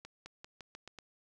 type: accelerating click train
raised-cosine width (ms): 0.2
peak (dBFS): -30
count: 7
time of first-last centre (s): 0.05-0.987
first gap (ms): 210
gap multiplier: 0.88
effects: none